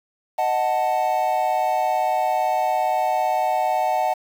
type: chord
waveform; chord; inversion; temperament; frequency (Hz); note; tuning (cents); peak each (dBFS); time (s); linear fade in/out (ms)
triangle; D# diminished; none; equal; 622.3 / 740 / 880; D#5 / F#5 / A5; 0 / 0 / 0; -23 / -19 / -22; 0.38-4.14; 10
effects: 7-bit